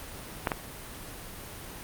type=clicks; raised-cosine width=0.5 ms; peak=-10 / -11 dBFS; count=2; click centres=0.472 / 0.518 s; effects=pink hiss -42 dBFS RMS until 1.83 s + Opus 32 kbps